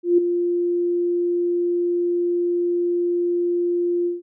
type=tone with ADSR envelope; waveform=sine; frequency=349.2 Hz; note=F4; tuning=in tune; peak=-10 dBFS; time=0.03-4.22 s; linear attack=150 ms; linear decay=7 ms; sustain=-8 dB; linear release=160 ms; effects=none